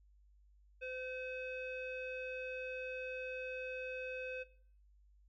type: tone with low-pass filter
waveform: square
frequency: 512 Hz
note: C5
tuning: 38 cents flat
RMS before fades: -44 dBFS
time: 0.81-4.44 s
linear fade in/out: 20 ms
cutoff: 2400 Hz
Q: 5.3
effects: noise-tail reverb RT60 0.5 s tail -17 dB re dry + added 50 Hz sine -63 dBFS peak until 5.28 s